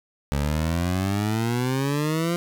20% pulse exponential sweep, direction up, 69.3 to 174.61 Hz, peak -17 dBFS, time 0.32-2.36 s, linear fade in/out 0 ms, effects none

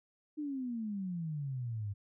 sine exponential sweep, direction down, 307.7 to 98.1 Hz, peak -35 dBFS, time 0.37-1.94 s, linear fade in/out 20 ms, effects none

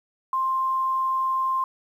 sine tone, 1052 Hz, C6, 9 cents sharp, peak -21 dBFS, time 0.33-1.64 s, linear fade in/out 2 ms, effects 9-bit

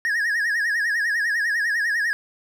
triangle tone with vibrato, 1760 Hz, A6, in tune, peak -18 dBFS, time 0.05-2.13 s, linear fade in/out 0 ms, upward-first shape sine, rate 10 Hz, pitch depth 130 cents each way, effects none

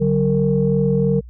sine tone cluster, 146.2 / 189.2 / 459.9 Hz, D3 / F#3 / A#4, -7 / +39 / -23 cents, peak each -18 dBFS, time 0-1.21 s, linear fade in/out 20 ms, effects tanh soft clip ceiling -5 dBFS + added 60 Hz sine -35 dBFS peak until 1.29 s

